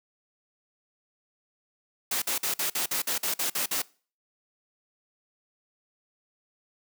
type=noise bursts; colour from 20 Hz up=white; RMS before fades=-28 dBFS; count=11; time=2.11-3.82 s; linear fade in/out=5 ms; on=110 ms; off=50 ms; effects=noise-tail reverb RT60 0.4 s tail -23 dB re dry + high-pass 200 Hz 12 dB/octave